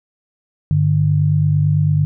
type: tone pair together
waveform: sine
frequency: 100.6 / 149.6 Hz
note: G2 / D3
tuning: +45 / +32 cents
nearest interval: perfect fifth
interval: 687 cents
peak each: -17 / -13 dBFS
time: 0.71-2.05 s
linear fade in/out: 0 ms
effects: none